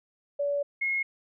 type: tone pair in turn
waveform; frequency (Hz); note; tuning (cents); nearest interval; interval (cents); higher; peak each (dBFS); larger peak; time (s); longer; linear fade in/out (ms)
sine; 572 / 2160; D5 / C#7; -46 / -45; octave + major seventh; 2301; second; -25; neither; 0.39-0.63 / 0.81-1.03; first; 10
effects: none